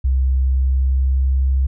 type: tone with pitch glide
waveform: sine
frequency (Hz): 65.41 to 66.36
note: C2 to C2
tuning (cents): 0 to +25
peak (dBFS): -13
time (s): 0.04-1.67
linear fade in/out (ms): 10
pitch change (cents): +25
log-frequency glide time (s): 0.41-1.53
effects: none